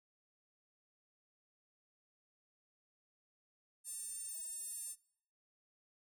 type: tone with high-pass filter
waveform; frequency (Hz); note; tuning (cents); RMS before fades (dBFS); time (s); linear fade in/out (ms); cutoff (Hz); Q
sawtooth; 901; A5; +41; -45; 3.84-4.96; 50; 8800; 6.8
effects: noise-tail reverb RT60 0.6 s tail -22 dB re dry